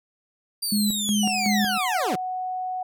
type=linear sweep; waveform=20% pulse; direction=down; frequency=4761 to 140.6 Hz; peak=-19 dBFS; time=0.62-2.16 s; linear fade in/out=10 ms
type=tone with tremolo; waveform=sine; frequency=208.3 Hz; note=G#3; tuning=5 cents sharp; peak=-20 dBFS; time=0.72-1.78 s; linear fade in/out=5 ms; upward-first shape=square; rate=2.7 Hz; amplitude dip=70%
type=tone; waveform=sine; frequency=740 Hz; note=F#5; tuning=in tune; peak=-26 dBFS; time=1.23-2.83 s; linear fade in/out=5 ms
effects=none